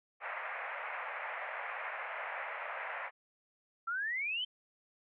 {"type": "band-pass noise", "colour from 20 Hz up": "white", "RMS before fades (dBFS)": -41, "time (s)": [0.2, 3.11], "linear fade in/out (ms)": 50, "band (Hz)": [540, 2300], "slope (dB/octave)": 48}
{"type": "exponential sweep", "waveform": "sine", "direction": "up", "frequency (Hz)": [1326, 3141], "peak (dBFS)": -33, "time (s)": [3.87, 4.45], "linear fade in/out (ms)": 10}
{"effects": []}